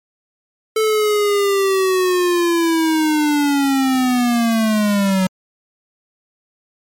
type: linear sweep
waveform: square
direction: down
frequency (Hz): 440 to 185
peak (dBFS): -14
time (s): 0.76-5.27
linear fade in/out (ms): 5
effects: MP3 64 kbps